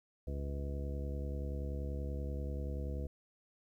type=harmonic tone; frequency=70.4 Hz; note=C#2; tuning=27 cents sharp; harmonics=1 / 2 / 3 / 4 / 5 / 6 / 7 / 9; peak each=-37 / -45 / -49 / -50 / -51 / -56 / -48 / -54 dBFS; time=0.27-3.07 s; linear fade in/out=5 ms; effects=12-bit